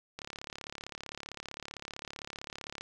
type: click train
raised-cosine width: 0.2 ms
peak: -23 dBFS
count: 94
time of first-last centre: 0.19-2.81 s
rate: 35.5 Hz
effects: none